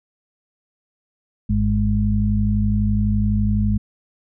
harmonic tone, 51.91 Hz, G#1, in tune, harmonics 1 / 2 / 4, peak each -20 / -20 / -20 dBFS, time 1.49-3.78 s, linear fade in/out 10 ms, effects none

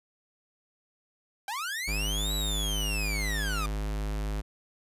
sawtooth linear two-way sweep, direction up then down, 760 to 3951 to 1186 Hz, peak -28 dBFS, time 1.48-3.66 s, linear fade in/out 2 ms, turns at 2.34 s
square tone, 51.91 Hz, G#1, in tune, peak -30 dBFS, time 1.87-4.42 s, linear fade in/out 20 ms
effects resampled to 32000 Hz

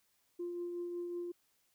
sine tone with tremolo, 349.2 Hz, F4, in tune, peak -35 dBFS, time 0.39-1.32 s, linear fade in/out 10 ms, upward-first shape triangle, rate 5.4 Hz, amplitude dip 35%, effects tanh soft clip ceiling -33 dBFS + white hiss -75 dBFS RMS until 1.74 s

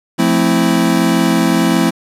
square chord, F major seventh, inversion none, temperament equal, 174.61 / 220 / 261.6 / 329.6 Hz, F3 / A3 / C4 / E4, 0 / 0 / 0 / 0 cents, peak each -17 dBFS, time 0.18-1.91 s, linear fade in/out 20 ms, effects resampled to 32000 Hz + 7-bit

